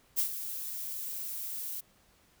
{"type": "noise with ADSR envelope", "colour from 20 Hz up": "violet", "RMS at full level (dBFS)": -27, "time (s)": [0.16, 1.81], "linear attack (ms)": 28, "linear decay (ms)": 97, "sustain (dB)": -11, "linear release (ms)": 12, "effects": ["pink hiss -65 dBFS RMS until 2.4 s"]}